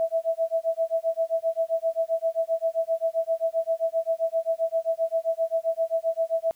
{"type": "tone with tremolo", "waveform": "sine", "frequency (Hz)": 657, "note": "E5", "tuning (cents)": -6, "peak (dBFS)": -19, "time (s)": [0, 6.51], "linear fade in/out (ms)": 0, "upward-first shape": "sine", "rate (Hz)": 7.6, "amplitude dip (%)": 100, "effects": ["white hiss -62 dBFS RMS until 6.55 s"]}